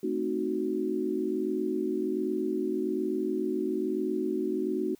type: chord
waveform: sine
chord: A diminished seventh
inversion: none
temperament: equal with one note detuned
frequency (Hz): 220 / 261.6 / 308.8 / 370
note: A3 / C4 / Eb4 / Gb4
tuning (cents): 0 / 0 / -13 / 0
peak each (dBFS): -35 / -35 / -32 / -30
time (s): 0.03-4.95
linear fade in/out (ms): 5
effects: white hiss -63 dBFS RMS until 4.99 s